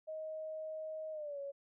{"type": "tone with pitch glide", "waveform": "sine", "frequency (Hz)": [628, 559.5], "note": ["D#5", "C#5"], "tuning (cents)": [16, 16], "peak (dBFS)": -40, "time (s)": [0.07, 1.52], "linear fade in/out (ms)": 20, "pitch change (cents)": -200, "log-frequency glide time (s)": [1.12, 1.39], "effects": []}